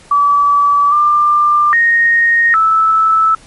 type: tone with pitch steps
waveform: sine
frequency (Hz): 1150 / 1191 / 1860 / 1311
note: D6 / D6 / A#6 / E6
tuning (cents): -37 / +24 / -4 / -10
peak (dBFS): -7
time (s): 0.11-3.35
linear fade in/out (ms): 5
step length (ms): 810
effects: pink hiss -42 dBFS RMS until 3.46 s + MP3 48 kbps